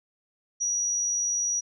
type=tone; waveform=sine; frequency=5800 Hz; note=F#8; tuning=35 cents flat; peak=-24 dBFS; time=0.6-1.61 s; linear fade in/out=20 ms; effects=none